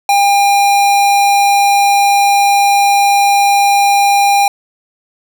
square tone, 803 Hz, G5, 41 cents sharp, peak -8 dBFS, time 0.09-4.48 s, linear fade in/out 2 ms, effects none

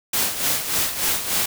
white noise with tremolo, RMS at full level -20 dBFS, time 0.13-1.46 s, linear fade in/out 5 ms, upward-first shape sine, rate 3.4 Hz, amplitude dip 65%, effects none

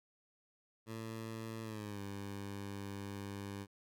15% pulse tone with pitch glide, 112.1 to 99.87 Hz, A2 to G2, +33 to +33 cents, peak -36 dBFS, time 0.86-3.67 s, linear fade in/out 50 ms, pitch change -200 cents, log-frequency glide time 1.63-2 s, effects none

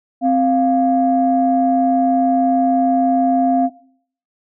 sine tone pair together, 261.6 / 698.4 Hz, C4 / F5, 0 / 0 cents, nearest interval octave + perfect fourth, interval 1700 cents, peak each -14 dBFS, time 0.21-3.7 s, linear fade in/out 50 ms, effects noise-tail reverb RT60 0.6 s tail -20 dB re dry + tanh soft clip ceiling -4 dBFS

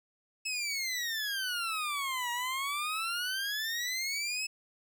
20% pulse exponential two-way sweep, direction down then up, 2614 to 948 to 2614 Hz, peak -27 dBFS, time 0.45-4.47 s, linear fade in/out 10 ms, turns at 2.31 s, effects none

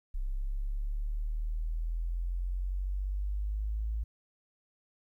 sine exponential sweep, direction up, 32.7 to 55 Hz, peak -30 dBFS, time 0.14-4.04 s, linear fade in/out 10 ms, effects 12-bit

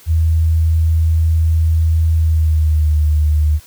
sine tone with pitch glide, 80.8 to 75.83 Hz, E2 to D#2, -34 to -44 cents, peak -10 dBFS, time 0.06-3.6 s, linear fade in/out 50 ms, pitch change -110 cents, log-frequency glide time 2.14-2.99 s, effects white hiss -44 dBFS RMS until 3.66 s

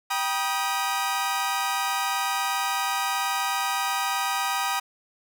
sawtooth chord, G augmented, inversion none, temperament equal with one note detuned, 784 / 963 / 1244.5 Hz, G5 / B5 / D#6, 0 / -44 / 0 cents, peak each -25 dBFS, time 0.1-4.8 s, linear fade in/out 10 ms, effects none

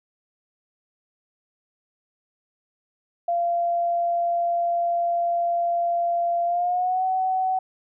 sine tone with pitch glide, 689 to 751.4 Hz, F5 to F#5, -24 to +26 cents, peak -20 dBFS, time 3.28-7.59 s, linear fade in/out 5 ms, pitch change +150 cents, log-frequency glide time 6.45-7.05 s, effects none

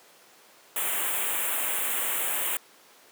white band-stop noise, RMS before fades -28 dBFS, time 0.76-2.57 s, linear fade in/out 2 ms, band 3300 to 7600 Hz, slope 48 dB/octave, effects pink hiss -54 dBFS RMS until 3.11 s + high-pass 400 Hz 12 dB/octave

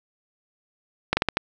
slowing click train, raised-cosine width 0.3 ms, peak -4 dBFS, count 5, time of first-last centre 1.13-1.371 s, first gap 40 ms, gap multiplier 1.28, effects none

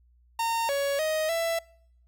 45% pulse tone with pitch steps, 917 / 560 / 626 / 665 Hz, A#5 / C#5 / D#5 / E5, -29 / +18 / +10 / +15 cents, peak -25 dBFS, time 0.39-1.59 s, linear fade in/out 5 ms, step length 300 ms, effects noise-tail reverb RT60 0.7 s tail -26 dB re dry + added 60 Hz sine -58 dBFS peak until 2.07 s

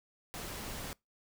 pink noise, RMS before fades -42 dBFS, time 0.34-0.93 s, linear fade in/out 0 ms, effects noise-tail reverb RT60 0.2 s tail -25 dB re dry

